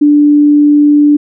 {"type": "tone", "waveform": "sine", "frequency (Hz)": 293.7, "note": "D4", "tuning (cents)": 0, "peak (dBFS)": -3, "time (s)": [0.01, 1.17], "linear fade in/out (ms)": 10, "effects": []}